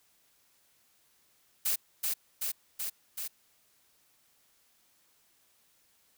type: noise with echo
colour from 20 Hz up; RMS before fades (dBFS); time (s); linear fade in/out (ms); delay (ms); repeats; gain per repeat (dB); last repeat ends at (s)
blue; -29; 1.65-1.76; 10; 380; 4; -2; 3.28
effects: white hiss -68 dBFS RMS until 6.17 s